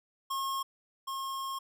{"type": "tone pair in turn", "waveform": "square", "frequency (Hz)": [1081, 1077.1], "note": ["C#6", "C6"], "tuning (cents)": [-44, 50], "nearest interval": "unison", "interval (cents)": 6, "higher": "first", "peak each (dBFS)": [-32, -35], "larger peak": "first", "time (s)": [[0.3, 0.63], [1.07, 1.59]], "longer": "second", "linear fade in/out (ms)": 10, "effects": []}